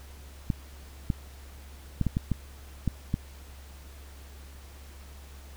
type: clicks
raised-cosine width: 5 ms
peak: -13 dBFS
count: 8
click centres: 0.502 / 1.102 / 2.013 / 2.067 / 2.169 / 2.317 / 2.877 / 3.141 s
effects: added 69 Hz sine -45 dBFS peak until 5.56 s + pink hiss -53 dBFS RMS until 5.56 s